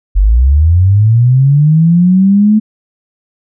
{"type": "linear sweep", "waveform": "sine", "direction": "up", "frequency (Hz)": [44.24, 218], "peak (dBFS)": -4, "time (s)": [0.15, 2.6], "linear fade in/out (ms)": 20, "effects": []}